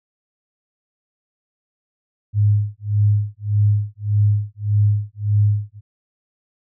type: tone with tremolo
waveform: sine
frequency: 103.83 Hz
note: G#2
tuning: in tune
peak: -11 dBFS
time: 2.33-5.81 s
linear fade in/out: 50 ms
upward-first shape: sine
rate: 1.7 Hz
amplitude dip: 100%
effects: none